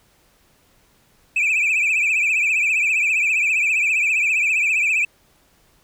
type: tone with vibrato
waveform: sine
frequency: 2475 Hz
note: D#7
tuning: 10 cents flat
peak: -13 dBFS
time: 1.36-5.05 s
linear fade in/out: 5 ms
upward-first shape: triangle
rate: 15 Hz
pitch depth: 130 cents each way
effects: tanh soft clip ceiling -15 dBFS + pink hiss -58 dBFS RMS until 5.83 s